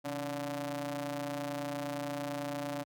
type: ring-modulated tone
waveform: sawtooth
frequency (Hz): 147.8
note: D3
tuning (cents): +11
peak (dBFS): -28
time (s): 0.04-2.84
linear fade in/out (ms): 20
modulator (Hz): 429
effects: high-pass 80 Hz 12 dB/octave